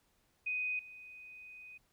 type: tone with level steps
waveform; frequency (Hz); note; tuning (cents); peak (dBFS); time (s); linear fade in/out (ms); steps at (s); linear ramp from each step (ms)
sine; 2498; D#7; +6; -33 / -49; 0.46-1.78; 10; 0.79; 2
effects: pink hiss -74 dBFS RMS until 1.92 s